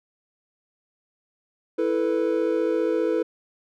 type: chord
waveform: triangle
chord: E suspended fourth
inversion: none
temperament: just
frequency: 329.6 / 439.5 / 494.4 Hz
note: E4 / A4 / B4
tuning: 0 / -2 / +2 cents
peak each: -23 dBFS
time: 1.78-3.23 s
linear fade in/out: 10 ms
effects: none